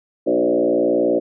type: tone with frequency modulation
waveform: sine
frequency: 440 Hz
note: A4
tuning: in tune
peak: -14 dBFS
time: 0.26-1.2 s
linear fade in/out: 20 ms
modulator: 59.6 Hz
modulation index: 2.8
effects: none